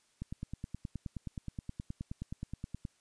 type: click train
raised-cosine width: 5 ms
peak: -26 dBFS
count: 26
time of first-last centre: 0.22-2.852 s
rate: 9.5 Hz
effects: white hiss -71 dBFS RMS until 3 s + resampled to 22050 Hz